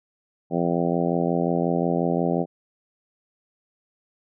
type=harmonic tone; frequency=85.6 Hz; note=F2; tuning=34 cents flat; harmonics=2 / 3 / 4 / 5 / 6 / 7 / 8 / 9; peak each=-25 / -27 / -28 / -29 / -30 / -30 / -31 / -32 dBFS; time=0.5-2.46 s; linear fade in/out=50 ms; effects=none